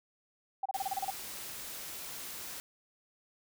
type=tone bursts; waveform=sine; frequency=778 Hz; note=G5; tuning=13 cents flat; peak=-30 dBFS; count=9; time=0.63-1.104 s; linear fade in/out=5 ms; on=26 ms; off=30 ms
type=noise; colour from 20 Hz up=white; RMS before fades=-43 dBFS; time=0.74-2.6 s; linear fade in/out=0 ms
effects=none